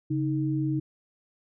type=tone pair together; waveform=sine; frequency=138.52 / 312.4 Hz; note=C#3 / D#4; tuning=-1 / +7 cents; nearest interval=octave + major second; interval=1408 cents; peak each=-27 dBFS; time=0.1-0.8 s; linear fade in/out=10 ms; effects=none